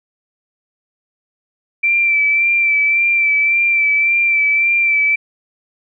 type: tone with vibrato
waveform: sine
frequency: 2340 Hz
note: D7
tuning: 7 cents flat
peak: -11 dBFS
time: 1.83-5.16 s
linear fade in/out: 10 ms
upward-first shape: sine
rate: 1.8 Hz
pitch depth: 30 cents each way
effects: none